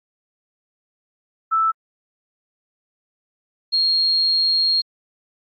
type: tone pair in turn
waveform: sine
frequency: 1318.5 / 4255 Hz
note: E6 / C8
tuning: 0 / +28 cents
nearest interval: octave + minor sixth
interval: 2028 cents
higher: second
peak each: -15 dBFS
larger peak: neither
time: 1.51-1.72 / 3.72-4.82 s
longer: second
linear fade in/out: 20 ms
effects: AAC 48 kbps